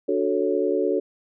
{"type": "chord", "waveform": "sine", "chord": "D major seventh", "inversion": "none", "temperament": "equal", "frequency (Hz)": [293.7, 370, 440, 554.4], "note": ["D4", "F#4", "A4", "C#5"], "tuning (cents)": [0, 0, 0, 0], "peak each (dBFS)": [-27, -24, -24, -27], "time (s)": [0.08, 1], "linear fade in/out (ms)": 10, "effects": []}